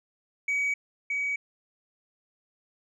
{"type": "tone pair in turn", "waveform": "sine", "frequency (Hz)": [2267, 2267], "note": ["C#7", "C#7"], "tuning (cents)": [38, 38], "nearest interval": "unison", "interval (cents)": 0, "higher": "neither", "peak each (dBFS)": [-22, -25], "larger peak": "first", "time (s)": [[0.48, 0.74], [1.1, 1.36]], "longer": "neither", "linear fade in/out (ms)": 5, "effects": ["tanh soft clip ceiling -23 dBFS"]}